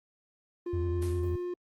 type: tone with pitch glide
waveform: triangle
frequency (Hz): 350 to 355.3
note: F4 to F4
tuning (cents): +4 to +30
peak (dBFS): -30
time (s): 0.66-1.54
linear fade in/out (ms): 5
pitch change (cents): +26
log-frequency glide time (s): 0.9-1.19
type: tone with vibrato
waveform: triangle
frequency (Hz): 85.2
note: F2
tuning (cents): -42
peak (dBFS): -27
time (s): 0.73-1.36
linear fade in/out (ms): 5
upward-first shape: sine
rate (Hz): 10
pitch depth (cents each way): 80
type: noise with exponential decay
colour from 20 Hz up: white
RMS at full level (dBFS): -42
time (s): 1.02-1.46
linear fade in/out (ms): 2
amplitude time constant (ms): 95
effects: Opus 24 kbps